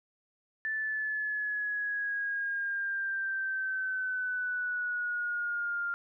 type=exponential sweep; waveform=sine; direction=down; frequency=1760 to 1396.9 Hz; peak=-30 dBFS; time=0.65-5.94 s; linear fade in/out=0 ms; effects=none